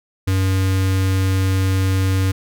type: tone with notch filter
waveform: square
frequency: 95 Hz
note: F#2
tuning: 46 cents sharp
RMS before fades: -17 dBFS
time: 0.27-2.32 s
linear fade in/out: 10 ms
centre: 730 Hz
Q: 1.2
effects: none